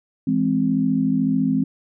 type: chord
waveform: sine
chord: E augmented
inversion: none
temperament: equal with one note detuned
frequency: 165.67 / 207.7 / 261.6 Hz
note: E3 / G#3 / B#3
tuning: +9 / 0 / 0 cents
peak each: -24 / -22 / -19 dBFS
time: 0.27-1.64 s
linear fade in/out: 5 ms
effects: none